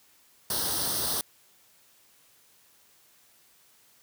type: noise with comb filter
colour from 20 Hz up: white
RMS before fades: -29 dBFS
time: 0.5-1.21 s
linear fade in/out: 2 ms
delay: 0.21 ms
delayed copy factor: +0.8
effects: white hiss -61 dBFS RMS until 4.02 s + high-pass 60 Hz 12 dB/octave